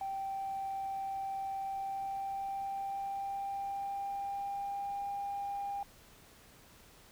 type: tone with pitch glide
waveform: sine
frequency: 780 to 801.9 Hz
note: G5 to G5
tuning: -9 to +39 cents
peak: -34 dBFS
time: 0.01-5.83 s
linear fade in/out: 2 ms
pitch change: +48 cents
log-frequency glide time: 1.61-5.09 s
effects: tanh soft clip ceiling -31 dBFS + pink hiss -59 dBFS RMS until 7.11 s